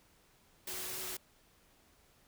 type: tone in noise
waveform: sine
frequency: 371.1 Hz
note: F#4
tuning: 5 cents sharp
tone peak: -52 dBFS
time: 0.67-1.17 s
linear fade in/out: 5 ms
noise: white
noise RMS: -41 dBFS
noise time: 0.67-1.17 s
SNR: -14 dB
effects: pink hiss -67 dBFS RMS until 2.27 s